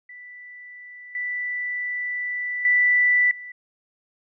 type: tone with level steps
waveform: sine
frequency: 1975.5 Hz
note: B6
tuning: in tune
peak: -39 / -25 / -15 / -35 dBFS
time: 0.09-3.52 s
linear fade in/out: 5 ms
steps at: 1.15 / 2.65 / 3.31 s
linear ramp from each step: 2 ms
effects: none